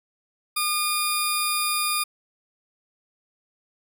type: tone pair together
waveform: 20% pulse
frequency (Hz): 1214 / 4856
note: D#6 / D#8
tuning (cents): -43 / -43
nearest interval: 2 octaves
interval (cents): 2400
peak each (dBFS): -20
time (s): 0.56-2.04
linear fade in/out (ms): 10
effects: none